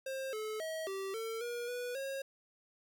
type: tone with pitch steps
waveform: square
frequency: 532 / 432.2 / 639 / 387.6 / 449.7 / 478.2 / 490 / 543 Hz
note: C5 / A4 / D#5 / G4 / A4 / A#4 / B4 / C#5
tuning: +29 / -31 / +46 / -20 / +38 / +44 / -14 / -36 cents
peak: -38 dBFS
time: 0.06-2.22 s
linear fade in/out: 5 ms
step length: 270 ms
effects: 12-bit